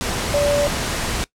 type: tone in noise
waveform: sine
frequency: 578 Hz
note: D5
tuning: 28 cents flat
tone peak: -15 dBFS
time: 0.34-0.67 s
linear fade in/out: 0 ms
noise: pink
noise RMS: -23 dBFS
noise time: 0.01-1.24 s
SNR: +5 dB
effects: noise-tail reverb RT60 0.1 s tail -20 dB re dry + low-pass 10000 Hz 12 dB/octave